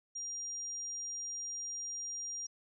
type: tone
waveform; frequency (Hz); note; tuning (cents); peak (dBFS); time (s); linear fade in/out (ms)
sine; 5700; F8; +34; -38; 0.15-2.47; 10
effects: none